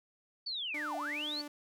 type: linear two-way sweep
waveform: sine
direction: down then up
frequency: 4600 to 618 to 4600 Hz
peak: -35 dBFS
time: 0.46-1.42 s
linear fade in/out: 10 ms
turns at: 0.96 s
type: tone with vibrato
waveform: sawtooth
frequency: 296.5 Hz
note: D4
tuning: 17 cents sharp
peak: -38 dBFS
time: 0.74-1.48 s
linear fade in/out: 5 ms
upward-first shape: sine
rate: 2.4 Hz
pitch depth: 21 cents each way
effects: none